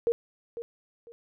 sine tone with echo, 467.1 Hz, A#4, 3 cents sharp, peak -21 dBFS, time 0.07-0.12 s, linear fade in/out 0 ms, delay 500 ms, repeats 2, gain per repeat -12 dB, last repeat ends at 1.12 s, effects none

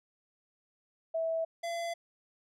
sine / square tone pair in turn, 653 / 679.3 Hz, E5 / F5, -17 / -48 cents, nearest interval minor second, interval 69 cents, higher second, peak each -29 / -34 dBFS, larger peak first, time 1.14-1.45 / 1.63-1.94 s, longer neither, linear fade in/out 10 ms, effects low-pass 9000 Hz 12 dB/octave

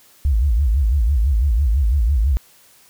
sine tone with vibrato, 62.3 Hz, B1, 16 cents sharp, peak -13 dBFS, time 0.25-2.37 s, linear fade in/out 0 ms, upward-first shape sine, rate 6 Hz, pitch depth 300 cents each way, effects white hiss -51 dBFS RMS until 2.89 s

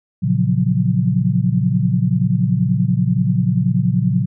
sine chord, Gb major seventh, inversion first, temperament equal, 116.54 / 138.59 / 174.61 / 185 Hz, Bb2 / Db3 / F3 / Gb3, 0 / 0 / 0 / 0 cents, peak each -19 dBFS, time 0.22-4.26 s, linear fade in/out 20 ms, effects none

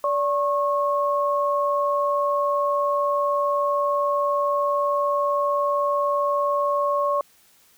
sine tone pair together, 578 / 1091.1 Hz, D5 / C#6, -28 / -28 cents, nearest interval major seventh, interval 1100 cents, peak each -22 dBFS, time 0.04-7.21 s, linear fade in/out 2 ms, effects white hiss -57 dBFS RMS until 7.77 s

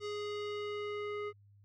square tone with low-pass filter sweep, 415.3 Hz, G#4, in tune, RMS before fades -39 dBFS, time 0-1.33 s, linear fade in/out 50 ms, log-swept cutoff 5100 to 1900 Hz, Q 1.5, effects added 101 Hz sine -59 dBFS peak until 1.64 s

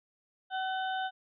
harmonic tone with a mistuned harmonic, 756 Hz, F#5, 37 cents sharp, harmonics 1 / 2 / 4 / 5, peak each -32 / -37 / -44 / -45 dBFS, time 0.5-1.11 s, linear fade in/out 50 ms, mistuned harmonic 5, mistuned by -68 cents, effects none

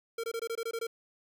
square tone bursts, 458.6 Hz, A#4, 28 cents flat, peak -33 dBFS, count 9, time 0.18-0.869 s, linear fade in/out 5 ms, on 57 ms, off 22 ms, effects 12-bit

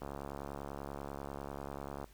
click train, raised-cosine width 1 ms, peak -28 dBFS, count 143, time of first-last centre 0.02-2.043 s, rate 70.2 Hz, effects added 50 Hz sine -59 dBFS peak until 2.13 s + pink hiss -64 dBFS RMS until 2.13 s

